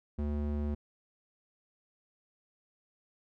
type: tone with band-pass filter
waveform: square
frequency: 73.42 Hz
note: D2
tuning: in tune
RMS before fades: -33 dBFS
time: 0.18-0.75 s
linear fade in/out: 10 ms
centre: 180 Hz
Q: 0.8
effects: none